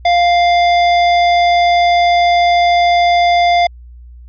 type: tone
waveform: square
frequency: 698.5 Hz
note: F5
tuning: in tune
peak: -9 dBFS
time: 0.05-3.67 s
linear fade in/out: 5 ms
effects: added 60 Hz sine -33 dBFS peak until 4.28 s + resampled to 11025 Hz